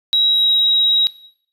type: tone with pitch glide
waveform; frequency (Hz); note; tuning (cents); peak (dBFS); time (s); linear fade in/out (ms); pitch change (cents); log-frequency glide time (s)
triangle; 3853 to 3829; B7 to A#7; -44 to +46; -8; 0.13-1.07; 0; -10; 0.27-0.51
effects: noise-tail reverb RT60 0.6 s tail -20 dB re dry + tanh soft clip ceiling -10 dBFS